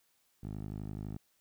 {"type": "tone with band-pass filter", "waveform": "10% pulse", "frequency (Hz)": 51.91, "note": "G#1", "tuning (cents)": 0, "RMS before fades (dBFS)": -41, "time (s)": [0.43, 1.17], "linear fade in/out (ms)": 5, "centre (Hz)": 120, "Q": 0.57, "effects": ["white hiss -73 dBFS RMS until 1.4 s"]}